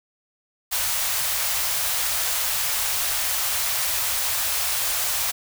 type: band-stop noise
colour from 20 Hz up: white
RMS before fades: -24 dBFS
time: 0.71-5.32 s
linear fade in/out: 20 ms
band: 110 to 580 Hz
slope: 24 dB/octave
effects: none